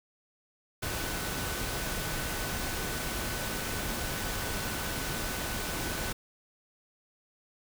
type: tone in noise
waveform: sine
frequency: 1500 Hz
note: F#6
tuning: 23 cents sharp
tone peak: -43 dBFS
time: 0.82-6.13 s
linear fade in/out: 10 ms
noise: pink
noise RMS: -34 dBFS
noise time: 0.82-6.13 s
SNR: -12 dB
effects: none